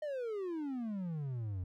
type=exponential sweep; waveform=triangle; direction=down; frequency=622.3 to 87.2 Hz; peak=-34 dBFS; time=0.02-1.64 s; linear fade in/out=5 ms; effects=none